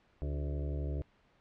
harmonic tone with a mistuned harmonic, 72.1 Hz, D2, 31 cents flat, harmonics 1 / 2 / 4 / 5 / 6 / 7 / 8 / 9, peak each -34 / -40 / -46 / -48 / -50 / -51 / -52 / -53 dBFS, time 0.22-1.02 s, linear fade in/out 0 ms, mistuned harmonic 6, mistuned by -44 cents, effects pink hiss -68 dBFS RMS until 1.4 s + low-pass 3000 Hz 12 dB/octave

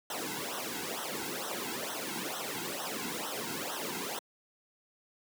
pink noise with flanger, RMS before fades -37 dBFS, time 0.1-4.19 s, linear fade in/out 2 ms, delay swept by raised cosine 0.42 to 1.72 ms, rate 2.2 Hz, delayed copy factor -1, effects high-pass 200 Hz 12 dB/octave

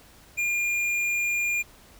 sine tone with tanh clipping, 2410 Hz, D7, 44 cents sharp, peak -25 dBFS, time 0.37-1.63 s, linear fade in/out 20 ms, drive 12 dB, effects added 50 Hz sine -59 dBFS peak until 1.99 s + pink hiss -53 dBFS RMS until 1.99 s

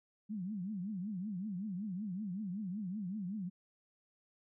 sine tone with vibrato, 196 Hz, G3, in tune, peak -37 dBFS, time 0.29-3.5 s, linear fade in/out 20 ms, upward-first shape triangle, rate 5.3 Hz, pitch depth 240 cents each way, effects none

